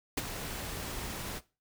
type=noise with ADSR envelope; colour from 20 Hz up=pink; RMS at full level=-29 dBFS; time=0.17-1.41 s; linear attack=7 ms; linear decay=31 ms; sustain=-10 dB; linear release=46 ms; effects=noise-tail reverb RT60 0.3 s tail -19 dB re dry